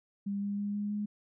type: tone with pitch steps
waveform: sine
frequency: 200.3 / 202.2 / 204 / 205.9 / 207.8 Hz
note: G3 / G#3 / G#3 / G#3 / G#3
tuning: +38 / -46 / -31 / -15 / +1 cents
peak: -31 dBFS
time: 0.26-1.06 s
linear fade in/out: 10 ms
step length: 160 ms
effects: none